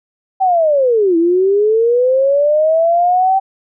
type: linear two-way sweep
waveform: sine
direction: down then up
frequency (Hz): 778 to 326.4 to 778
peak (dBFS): -9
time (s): 0.4-3.4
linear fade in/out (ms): 20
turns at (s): 1.17
effects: none